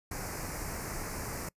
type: band-stop noise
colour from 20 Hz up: pink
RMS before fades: -38 dBFS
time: 0.11-1.49 s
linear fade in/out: 5 ms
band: 2400 to 4800 Hz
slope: 48 dB/octave
effects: noise-tail reverb RT60 0.1 s tail -25 dB re dry + resampled to 32000 Hz